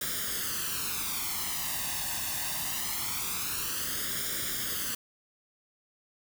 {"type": "noise with flanger", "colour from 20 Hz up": "white", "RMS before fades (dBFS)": -33, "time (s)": [0.01, 4.95], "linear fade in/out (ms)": 5, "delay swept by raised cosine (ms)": [0.57, 1.11], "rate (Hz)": 0.23, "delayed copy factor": 0.7, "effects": []}